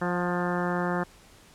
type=harmonic tone with a mistuned harmonic; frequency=176.6 Hz; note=F3; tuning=20 cents sharp; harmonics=1 / 2 / 3 / 4 / 5 / 6 / 7 / 8 / 9 / 10; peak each=-29 / -32 / -34 / -35 / -36 / -37 / -37 / -38 / -39 / -39 dBFS; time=0.01-1.04 s; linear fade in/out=10 ms; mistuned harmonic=4; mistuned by=+22 cents; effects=pink hiss -54 dBFS RMS until 1.54 s + low-pass 11000 Hz 12 dB/octave